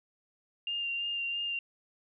sine tone with vibrato, 2794 Hz, F7, in tune, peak -31 dBFS, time 0.67-1.59 s, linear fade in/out 2 ms, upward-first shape sine, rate 3 Hz, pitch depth 17 cents each way, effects none

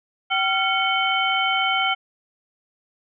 sine tone cluster, 767 / 1379 / 2217 / 3073 Hz, G5 / F6 / C#7 / G7, -38 / -22 / 0 / -35 cents, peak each -24 dBFS, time 0.3-1.95 s, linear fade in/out 20 ms, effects none

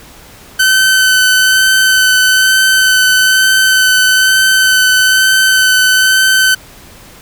sawtooth tone with vibrato, 1524 Hz, G6, 49 cents flat, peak -3 dBFS, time 0.59-6.55 s, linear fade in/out 10 ms, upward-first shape sine, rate 1.1 Hz, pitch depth 12 cents each way, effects pink hiss -37 dBFS RMS until 7.21 s

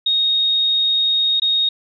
sine tone with dropouts, 3731 Hz, A#7, 1 cent sharp, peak -14 dBFS, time 0.06-1.69 s, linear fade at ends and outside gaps 5 ms, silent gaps 1.399-1.419 s, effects none

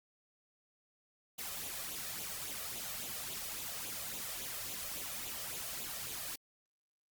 white noise with flanger, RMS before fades -42 dBFS, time 1.38-6.36 s, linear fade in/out 10 ms, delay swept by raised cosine 0.28 to 1.68 ms, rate 3.6 Hz, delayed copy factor +0.6, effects Opus 48 kbps

